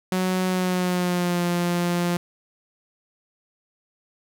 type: tone with pitch glide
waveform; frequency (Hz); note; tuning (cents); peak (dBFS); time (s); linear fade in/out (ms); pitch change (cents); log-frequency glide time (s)
sawtooth; 185 to 174.62; F#3 to F3; 0 to 0; -17; 0.12-2.17; 2; -100; 0.47-1.44
effects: none